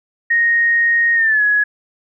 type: tone with pitch glide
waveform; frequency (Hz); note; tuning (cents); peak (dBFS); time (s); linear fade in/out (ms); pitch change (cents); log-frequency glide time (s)
sine; 1864.7 to 1680.6; A#6 to G#6; 0 to +20; -11; 0.3-1.64; 10; -180; 1.15-1.43
effects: none